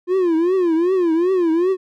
triangle tone with vibrato, 349.2 Hz, F4, in tune, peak -12 dBFS, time 0.07-1.77 s, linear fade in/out 50 ms, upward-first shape triangle, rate 2.6 Hz, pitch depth 180 cents each way, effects none

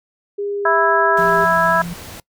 sine tone with pitch glide, 405.6 to 399.6 Hz, G#4 to G4, -41 to +33 cents, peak -20 dBFS, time 0.38-1.45 s, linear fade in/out 10 ms, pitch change -26 cents, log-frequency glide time 0.51-1.02 s
harmonic tone, 329.6 Hz, E4, in tune, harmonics 2 / 3 / 4 / 5, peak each -18 / -18 / -18 / -18 dBFS, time 0.65-1.82 s, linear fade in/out 5 ms
pink noise, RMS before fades -35 dBFS, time 1.17-2.2 s, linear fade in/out 2 ms
sine tone with vibrato, 173.9 Hz, F3, 7 cents flat, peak -25 dBFS, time 1.18-1.94 s, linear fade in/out 10 ms, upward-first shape sine, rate 3.9 Hz, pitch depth 20 cents each way
effects noise-tail reverb RT60 0.1 s tail -22 dB re dry

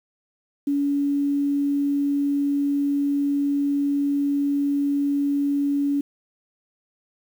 sine tone with quantisation, 283.7 Hz, C#4, 40 cents sharp, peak -19 dBFS, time 0.67-6.01 s, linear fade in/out 5 ms, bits 8, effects none

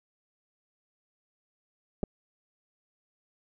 clicks, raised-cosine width 2 ms, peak -18 dBFS, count 2, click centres 2.032 / 2.037 s, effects none

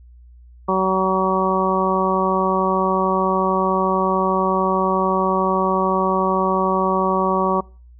harmonic tone, 188.9 Hz, F#3, 36 cents sharp, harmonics 1 / 2 / 3 / 4 / 5 / 6, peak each -23 / -22 / -24 / -27 / -22 / -21 dBFS, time 0.68-7.61 s, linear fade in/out 10 ms, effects noise-tail reverb RT60 0.4 s tail -25 dB re dry + added 60 Hz sine -42 dBFS peak until 7.99 s

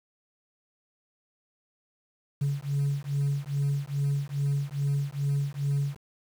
sine beating tone pair, 140 / 142.4 Hz, C#3 / C#3, +18 / +47 cents, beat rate 2.4 Hz, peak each -27 dBFS, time 2.41-5.97 s, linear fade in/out 10 ms, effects tanh soft clip ceiling -21 dBFS + 8-bit

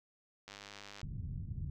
click train, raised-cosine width 0.2 ms, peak -31 dBFS, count 55, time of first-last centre 0.48-1.015 s, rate 101 Hz
white low-pass noise, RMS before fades -41 dBFS, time 1.03-1.7 s, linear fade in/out 2 ms, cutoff 140 Hz, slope 24 dB/octave
effects none

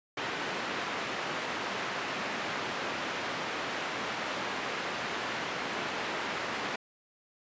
white band-pass noise, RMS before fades -35 dBFS, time 0.17-6.76 s, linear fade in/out 5 ms, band 170 to 2100 Hz, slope 12 dB/octave, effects resampled to 16000 Hz

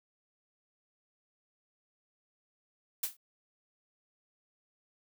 blue noise with exponential decay, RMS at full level -28 dBFS, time 3.03-3.17 s, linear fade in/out 5 ms, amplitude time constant 30 ms, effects none

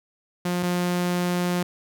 sawtooth tone pair in turn, 177.4 / 177.4 Hz, F3 / F3, +27 / +27 cents, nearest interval unison, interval 0 cents, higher neither, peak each -19 / -18 dBFS, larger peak second, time 0.45-0.63 / 0.63-1.63 s, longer second, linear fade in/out 5 ms, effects none

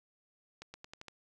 accelerating click train, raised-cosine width 0.2 ms, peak -29 dBFS, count 6, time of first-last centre 0.62-1.083 s, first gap 120 ms, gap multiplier 0.87, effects none

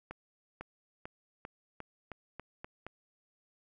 accelerating click train, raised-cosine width 0.5 ms, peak -27 dBFS, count 9, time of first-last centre 0.11-2.866 s, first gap 500 ms, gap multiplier 0.89, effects none

